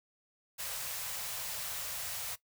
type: band-stop noise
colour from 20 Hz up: white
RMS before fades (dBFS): -39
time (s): 0.58-2.36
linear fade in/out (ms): 20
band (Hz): 170 to 480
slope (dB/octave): 48
effects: noise-tail reverb RT60 0.1 s tail -17 dB re dry